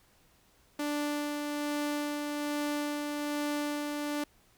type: tone with tremolo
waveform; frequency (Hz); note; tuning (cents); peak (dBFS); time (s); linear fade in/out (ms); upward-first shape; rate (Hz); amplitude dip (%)
sawtooth; 293.7; D4; 0; -26; 0.79-4.24; 5; sine; 1.2; 30
effects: pink hiss -65 dBFS RMS until 4.57 s